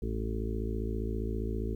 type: harmonic tone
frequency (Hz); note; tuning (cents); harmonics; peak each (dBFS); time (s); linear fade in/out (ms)
55; A1; 0; 1 / 2 / 4 / 5 / 6 / 7 / 8; -33 / -38 / -39 / -44 / -43 / -40 / -42; 0.02-1.75; 5
effects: 11-bit